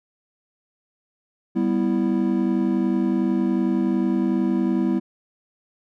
triangle chord, E minor, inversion first, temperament equal, 196 / 246.9 / 329.6 Hz, G3 / B3 / E4, 0 / 0 / 0 cents, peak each -21 dBFS, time 1.55-5 s, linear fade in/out 20 ms, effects none

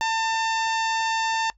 harmonic tone with a mistuned harmonic, 897 Hz, A5, 33 cents sharp, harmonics 1 / 2 / 3 / 4 / 5 / 6 / 7 / 8, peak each -23 / -29 / -33 / -35 / -37 / -39 / -40 / -41 dBFS, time 0.01-1.5 s, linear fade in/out 0 ms, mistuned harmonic 5, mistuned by +27 cents, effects noise-tail reverb RT60 0.1 s tail -21 dB re dry + added 50 Hz sine -56 dBFS peak until 1.57 s

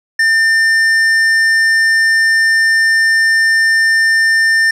triangle tone with hard clipping, 1800 Hz, A6, 39 cents sharp, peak -10 dBFS, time 0.19-4.71 s, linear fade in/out 5 ms, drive 12 dB, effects none

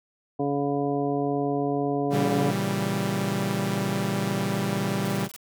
harmonic tone, 142 Hz, C#3, 42 cents sharp, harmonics 1 / 2 / 3 / 4 / 5 / 7, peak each -32 / -27 / -28 / -35 / -30 / -40 dBFS, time 0.39-2.51 s, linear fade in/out 10 ms
sawtooth chord, A# diminished seventh, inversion none, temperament equal, 116.54 / 138.59 / 164.81 / 196 Hz, A#2 / C#3 / E3 / G3, 0 / 0 / 0 / 0 cents, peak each -28 / -28 / -28 / -23 dBFS, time 2.1-5.29 s, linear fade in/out 50 ms
white noise bursts, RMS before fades -42 dBFS, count 7, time 5.05-5.363 s, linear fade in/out 0 ms, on 25 ms, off 23 ms
effects none

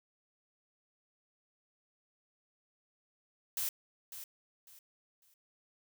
blue noise with echo, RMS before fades -35 dBFS, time 3.57-3.69 s, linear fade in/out 2 ms, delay 550 ms, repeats 3, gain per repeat -11 dB, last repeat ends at 5.34 s, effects none

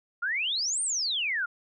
sine exponential two-way sweep, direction up then down, 1359 to 9210 to 1359 Hz, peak -26 dBFS, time 0.22-1.46 s, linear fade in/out 10 ms, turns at 0.82 s, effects none

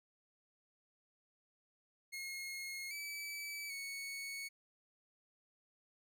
sawtooth tone with pitch steps, 2157 / 2301 / 2217 Hz, C#7 / D7 / C#7, -48 / -36 / 0 cents, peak -39 dBFS, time 2.12-4.49 s, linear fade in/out 20 ms, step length 790 ms, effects none

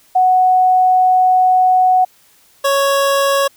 sine / 25% pulse tone pair in turn, 740 / 554.4 Hz, F#5 / C#5, 0 / 0 cents, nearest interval perfect fourth, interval 500 cents, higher first, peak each -8 dBFS, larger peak neither, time 0.15-2.05 / 2.64-3.48 s, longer first, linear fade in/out 10 ms, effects white hiss -51 dBFS RMS until 3.56 s

